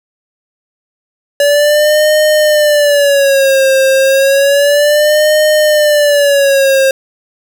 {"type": "tone with vibrato", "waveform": "square", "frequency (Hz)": 571, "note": "D5", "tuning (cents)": -49, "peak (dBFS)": -7, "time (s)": [1.4, 6.91], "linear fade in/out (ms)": 2, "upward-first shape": "sine", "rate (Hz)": 0.31, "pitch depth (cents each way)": 120, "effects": ["7-bit"]}